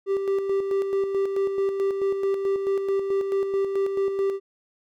triangle tone with tremolo, 392 Hz, G4, in tune, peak -18 dBFS, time 0.06-4.4 s, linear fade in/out 50 ms, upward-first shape square, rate 4.6 Hz, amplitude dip 45%, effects none

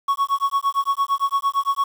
triangle tone with tremolo, 1110 Hz, C#6, 2 cents sharp, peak -13 dBFS, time 0.08-1.84 s, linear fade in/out 5 ms, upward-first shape sine, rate 8.8 Hz, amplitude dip 100%, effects 7-bit

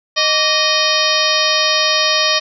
harmonic tone with a mistuned harmonic, 620 Hz, D#5, 6 cents flat, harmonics 1 / 2 / 3 / 4 / 5 / 6 / 7 / 8 / 9, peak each -21 / -21 / -21 / -21 / -21 / -21 / -21 / -21 / -21 dBFS, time 0.16-2.4 s, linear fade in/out 20 ms, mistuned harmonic 2, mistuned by -120 cents, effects none

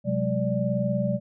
sine tone cluster, 127.6 / 183.6 / 204.3 / 585 Hz, C3 / F#3 / G#3 / D5, -43 / -13 / -28 / -7 cents, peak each -28 dBFS, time 0.04-1.2 s, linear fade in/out 50 ms, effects none

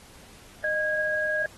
sine tone pair together, 615 / 1641.9 Hz, D#5 / G#6, -20 / -20 cents, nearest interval octave + perfect fourth, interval 1700 cents, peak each -28 / -25 dBFS, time 0.64-1.46 s, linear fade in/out 2 ms, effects pink hiss -51 dBFS RMS until 1.57 s + AAC 32 kbps

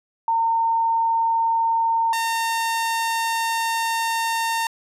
sine / sawtooth tone pair in turn, 912 / 912 Hz, A#5 / A#5, -38 / -38 cents, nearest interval unison, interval 0 cents, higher neither, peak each -17 dBFS, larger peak neither, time 0.28-2.13 / 2.13-4.67 s, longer second, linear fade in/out 2 ms, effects resampled to 32000 Hz

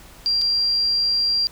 sine tone with dropouts, 4751 Hz, D8, 19 cents sharp, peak -17 dBFS, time 0.26-1.47 s, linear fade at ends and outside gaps 0 ms, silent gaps 0.414-0.418 s, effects added 50 Hz sine -47 dBFS peak until 1.51 s + pink hiss -46 dBFS RMS until 1.51 s

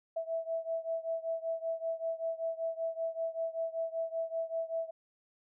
sine beating tone pair, 655 / 660.2 Hz, E5 / E5, -11 / +2 cents, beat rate 5.2 Hz, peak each -35 / -37 dBFS, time 0.16-4.91 s, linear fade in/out 10 ms, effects none

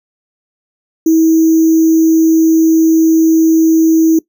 sine tone with sample-and-hold, 323.2 Hz, E4, 34 cents flat, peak -5 dBFS, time 1.06-4.19 s, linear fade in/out 5 ms, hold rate 6300 Hz, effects noise-tail reverb RT60 0.1 s tail -19 dB re dry

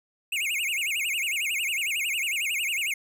square tone with vibrato, 2479 Hz, D#7, 7 cents flat, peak -26 dBFS, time 0.32-2.94 s, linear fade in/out 5 ms, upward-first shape sine, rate 11 Hz, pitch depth 270 cents each way, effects none

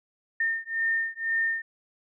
sine beating tone pair, 1816 / 1818 Hz, A#6 / A#6, -46 / -44 cents, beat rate 2 Hz, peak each -28 dBFS, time 0.4-1.62 s, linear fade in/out 5 ms, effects none

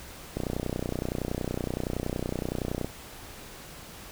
click train, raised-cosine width 2 ms, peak -16 dBFS, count 77, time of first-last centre 0.37-2.846 s, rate 30.7 Hz, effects pink hiss -45 dBFS RMS until 4.11 s

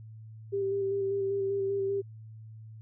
sine tone with vibrato, 393.5 Hz, G4, 7 cents sharp, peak -27 dBFS, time 0.52-2.02 s, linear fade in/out 20 ms, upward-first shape square, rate 5.1 Hz, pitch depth 17 cents each way, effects added 110 Hz sine -44 dBFS peak until 2.81 s

